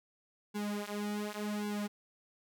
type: tone with flanger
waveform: sawtooth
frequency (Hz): 207.7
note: G#3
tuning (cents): 0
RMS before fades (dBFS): -37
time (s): 0.54-1.88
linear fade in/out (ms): 20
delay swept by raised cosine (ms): 1.6 to 6.7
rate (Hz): 0.89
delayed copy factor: -1
effects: none